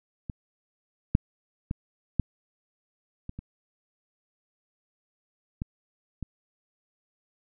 clicks, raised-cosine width 5 ms, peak -21 / -6 / -17 / -10 / -23 / -25 / -18 / -21 dBFS, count 8, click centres 0.298 / 1.151 / 1.711 / 2.197 / 3.294 / 3.39 / 5.619 / 6.227 s, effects none

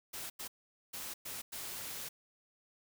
white noise bursts at uneven times, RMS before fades -43 dBFS, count 5, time 0.13-0.3 / 0.39-0.48 / 0.93-1.14 / 1.25-1.42 / 1.52-2.09 s, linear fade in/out 10 ms, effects none

